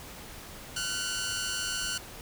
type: tone pair together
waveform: 10% pulse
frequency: 1400 / 1503.3 Hz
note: F6 / F#6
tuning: +4 / +27 cents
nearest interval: minor second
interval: 123 cents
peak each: -27 / -24 dBFS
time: 0.76-1.98 s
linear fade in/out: 5 ms
effects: pink hiss -45 dBFS RMS until 2.21 s